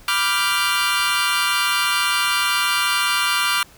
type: chord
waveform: 20% pulse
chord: G dominant seventh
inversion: first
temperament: equal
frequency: 987.8 / 1174.7 / 1396.9 / 1568 Hz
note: B5 / D6 / F6 / G6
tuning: 0 / 0 / 0 / 0 cents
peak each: -21 / -17 / -16 / -22 dBFS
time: 0.08-3.63 s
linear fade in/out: 2 ms
effects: pink hiss -48 dBFS RMS until 3.77 s